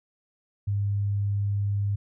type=tone; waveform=sine; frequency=101.1 Hz; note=G#2; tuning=46 cents flat; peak=-23 dBFS; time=0.67-1.96 s; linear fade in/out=10 ms; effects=none